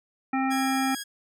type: harmonic tone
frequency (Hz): 265.2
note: C4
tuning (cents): +23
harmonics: 1 / 3 / 5 / 7 / 9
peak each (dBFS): -25 / -28 / -33 / -36 / -36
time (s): 0.33-0.95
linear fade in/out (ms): 5
type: tone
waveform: 10% pulse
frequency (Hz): 1651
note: G#6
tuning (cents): -11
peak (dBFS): -24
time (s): 0.5-1.04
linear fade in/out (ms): 20
effects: none